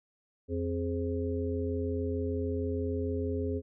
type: harmonic tone with a mistuned harmonic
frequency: 87.3 Hz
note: F2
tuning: in tune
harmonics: 1 / 3 / 5 / 6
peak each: -33 / -35 / -34 / -41 dBFS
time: 0.48-3.62 s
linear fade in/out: 50 ms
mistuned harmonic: 5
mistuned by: -78 cents
effects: none